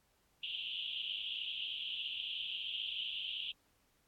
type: band-pass noise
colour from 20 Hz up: pink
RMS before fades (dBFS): -41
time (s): 0.43-3.52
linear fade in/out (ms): 5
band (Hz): 2800 to 3400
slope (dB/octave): 96
effects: pink hiss -74 dBFS RMS until 4.07 s + AAC 64 kbps